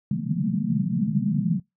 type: band-pass noise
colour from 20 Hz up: white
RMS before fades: -24 dBFS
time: 0.11-1.6 s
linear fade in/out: 5 ms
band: 130 to 230 Hz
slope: 96 dB/octave
effects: noise-tail reverb RT60 0.2 s tail -26 dB re dry